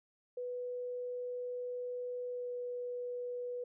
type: tone with pitch glide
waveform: sine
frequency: 493.7 to 490.6 Hz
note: B4 to B4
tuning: -1 to -12 cents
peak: -37 dBFS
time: 0.37-3.64 s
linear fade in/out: 5 ms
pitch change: -11 cents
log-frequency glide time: 2.28-2.51 s
effects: none